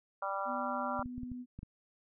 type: harmonic tone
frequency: 196 Hz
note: G3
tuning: in tune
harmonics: 3 / 4 / 5 / 6 / 7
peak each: -40 / -40 / -40 / -40 / -40 dBFS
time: 0.22-1.03 s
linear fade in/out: 5 ms
type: tone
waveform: sine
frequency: 248.1 Hz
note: B3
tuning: 8 cents sharp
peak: -40 dBFS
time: 0.45-1.46 s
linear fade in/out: 50 ms
type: clicks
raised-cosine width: 5 ms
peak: -32 dBFS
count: 7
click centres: 0.994 / 1.059 / 1.18 / 1.233 / 1.317 / 1.59 / 1.631 s
effects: none